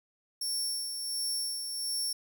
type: tone with tremolo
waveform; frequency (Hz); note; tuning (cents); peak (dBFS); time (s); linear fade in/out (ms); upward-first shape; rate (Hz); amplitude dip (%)
25% pulse; 5460; F8; -40; -25; 0.41-2.13; 5; sine; 1.4; 45
effects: 11-bit